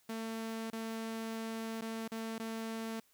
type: tone with dropouts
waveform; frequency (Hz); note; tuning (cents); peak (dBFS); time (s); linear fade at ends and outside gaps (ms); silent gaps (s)
sawtooth; 224.4; A3; +34; -34; 0.09-3; 5; 0.703-0.729 / 1.812-1.819 / 2.079-2.117 / 2.383-2.397
effects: white hiss -70 dBFS RMS until 3.13 s